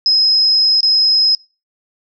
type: tone with dropouts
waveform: sine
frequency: 5110 Hz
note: D#8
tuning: 45 cents sharp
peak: -9 dBFS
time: 0.06-1.35 s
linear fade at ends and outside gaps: 1 ms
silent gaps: 0.807-0.83 s
effects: noise-tail reverb RT60 0.3 s tail -23 dB re dry